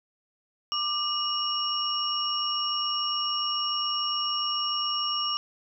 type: tone cluster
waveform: sine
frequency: 1189 / 2897 / 5510 Hz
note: D6 / F#7 / F8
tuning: +21 / -37 / -24 cents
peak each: -30 dBFS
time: 0.72-5.37 s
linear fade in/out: 0 ms
effects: none

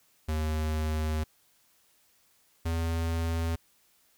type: tone pair in turn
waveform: square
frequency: 77.78 / 82.61 Hz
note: D#2 / E2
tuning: 0 / +4 cents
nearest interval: minor second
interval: 104 cents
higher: second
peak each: -28 dBFS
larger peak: neither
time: 0.28-1.24 / 2.65-3.56 s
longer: first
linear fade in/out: 10 ms
effects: white hiss -66 dBFS RMS until 4.17 s

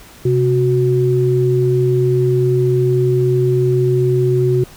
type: tone pair together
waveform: sine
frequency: 130.23 / 368.1 Hz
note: C3 / F#4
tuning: -8 / -9 cents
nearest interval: octave + tritone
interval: 1799 cents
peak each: -14 dBFS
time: 0.25-4.64 s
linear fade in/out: 5 ms
effects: pink hiss -41 dBFS RMS until 4.76 s

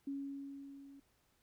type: tone with level ramp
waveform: sine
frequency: 277.6 Hz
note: C#4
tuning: 3 cents sharp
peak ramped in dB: -37 to -54 dBFS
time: 0.07-1 s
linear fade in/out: 5 ms
effects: pink hiss -75 dBFS RMS until 1.42 s

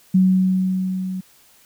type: tone with level ramp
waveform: sine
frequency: 186.7 Hz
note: F#3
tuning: 16 cents sharp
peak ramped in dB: -10 to -24 dBFS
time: 0.14-1.21 s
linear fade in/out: 10 ms
effects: white hiss -53 dBFS RMS until 1.65 s

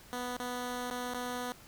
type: tone with dropouts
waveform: 10% pulse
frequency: 246.9 Hz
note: B3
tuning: in tune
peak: -27 dBFS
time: 0.13-1.52 s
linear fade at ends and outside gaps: 0 ms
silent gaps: 0.368-0.399 / 0.902-0.911 / 1.138-1.146 s
effects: pink hiss -55 dBFS RMS until 1.67 s

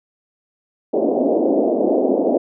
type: band-pass noise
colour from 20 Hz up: pink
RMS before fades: -17 dBFS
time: 0.93-2.38 s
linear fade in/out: 10 ms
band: 240 to 680 Hz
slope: 48 dB/octave
effects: none

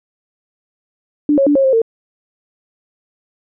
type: tone with pitch steps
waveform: sine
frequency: 295.1 / 549 / 290.8 / 542 / 529 / 454 Hz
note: D4 / C#5 / D4 / C#5 / C5 / A#4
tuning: +8 / -17 / -17 / -39 / +19 / -46 cents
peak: -9 dBFS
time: 1.29-1.818 s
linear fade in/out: 2 ms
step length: 88 ms
effects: none

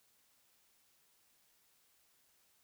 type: silence
effects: white hiss -72 dBFS RMS until 2.63 s

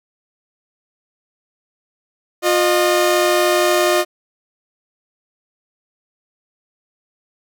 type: tone pair together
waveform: sawtooth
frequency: 354.8 / 612.7 Hz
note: F4 / D#5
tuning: +27 / -27 cents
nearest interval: major sixth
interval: 946 cents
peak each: -12 dBFS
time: 2.42-4.05 s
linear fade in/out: 50 ms
effects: none

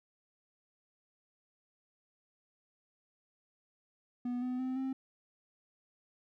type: tone with pitch steps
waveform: triangle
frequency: 245.4 / 251.6 / 257.9 / 264.4 Hz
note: B3 / B3 / C4 / C4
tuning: -11 / +32 / -25 / +18 cents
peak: -31 dBFS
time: 4.25-4.93 s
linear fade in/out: 5 ms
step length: 170 ms
effects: none

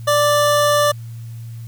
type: tone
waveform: 25% pulse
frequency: 587.3 Hz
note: D5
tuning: in tune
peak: -9 dBFS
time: 0.07-0.92 s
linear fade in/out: 10 ms
effects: added 115 Hz sine -29 dBFS peak until 1.67 s + white hiss -51 dBFS RMS until 1.67 s

